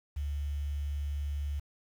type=tone with quantisation; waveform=sine; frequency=72 Hz; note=D2; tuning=34 cents flat; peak=-31 dBFS; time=0.16-1.6 s; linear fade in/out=10 ms; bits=9; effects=none